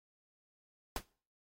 pink noise with exponential decay, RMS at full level -33 dBFS, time 0.96-1.05 s, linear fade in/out 2 ms, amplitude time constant 18 ms, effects noise-tail reverb RT60 0.4 s tail -21 dB re dry + AAC 48 kbps

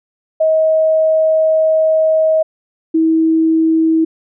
sine tone pair in turn, 634 / 322.3 Hz, D#5 / E4, +32 / -39 cents, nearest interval octave, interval 1171 cents, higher first, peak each -9 dBFS, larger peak neither, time 0.4-2.43 / 2.94-4.05 s, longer first, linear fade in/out 10 ms, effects none

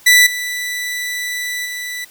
sawtooth tone with level steps, 1975.5 Hz, B6, in tune, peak -3 / -17 / -20 dBFS, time 0.06-2.05 s, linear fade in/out 10 ms, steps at 0.26 / 1.65 s, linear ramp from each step 10 ms, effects white hiss -45 dBFS RMS until 2.1 s

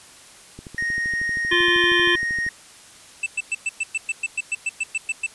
click train, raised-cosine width 3 ms, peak -24 dBFS, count 25, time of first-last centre 0.59-2.465 s, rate 12.8 Hz
triangle tone, 1864.7 Hz, A#6, in tune, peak -20 dBFS, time 0.78-2.49 s, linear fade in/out 2 ms
harmonic tone, 349.2 Hz, F4, in tune, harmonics 1 / 3 / 5 / 7 / 9 / 10, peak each -22 / -27 / -20 / -27 / -22 / -31 dBFS, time 1.51-2.16 s, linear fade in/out 10 ms
square tone bursts, 2651 Hz, E7, 9 cents sharp, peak -21 dBFS, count 15, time 3.23-5.265 s, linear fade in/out 5 ms, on 33 ms, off 110 ms
effects white hiss -46 dBFS RMS until 5.34 s + resampled to 24000 Hz

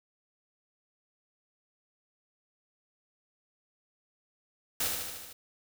white noise with echo, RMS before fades -30 dBFS, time 4.8-4.88 s, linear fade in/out 5 ms, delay 75 ms, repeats 6, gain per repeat -3 dB, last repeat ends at 5.33 s, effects none

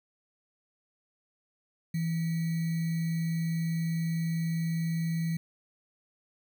sine tone with sample-and-hold, 164.81 Hz, E3, in tune, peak -27 dBFS, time 1.94-5.37 s, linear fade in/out 5 ms, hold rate 2100 Hz, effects none

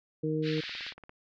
harmonic tone, 155.56 Hz, D#3, in tune, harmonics 1 / 2 / 3, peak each -32 / -32 / -32 dBFS, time 0.23-0.61 s, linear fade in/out 10 ms
white band-pass noise, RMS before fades -40 dBFS, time 0.42-0.94 s, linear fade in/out 50 ms, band 1500 to 4500 Hz, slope 48 dB/octave
click train, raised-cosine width 0.5 ms, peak -33 dBFS, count 10, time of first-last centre 0.58-1.094 s, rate 17.5 Hz
effects none

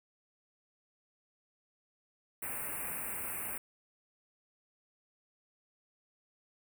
white band-stop noise, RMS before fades -39 dBFS, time 2.42-3.58 s, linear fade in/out 5 ms, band 2700 to 8200 Hz, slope 96 dB/octave, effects none

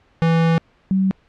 square / sine tone pair in turn, 164.81 / 191.02 Hz, E3 / G3, 0 / -45 cents, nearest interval minor third, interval 255 cents, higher second, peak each -14 dBFS, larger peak neither, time 0.22-0.58 / 0.91-1.11 s, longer first, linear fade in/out 0 ms, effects pink hiss -57 dBFS RMS until 1.28 s + low-pass 3000 Hz 12 dB/octave

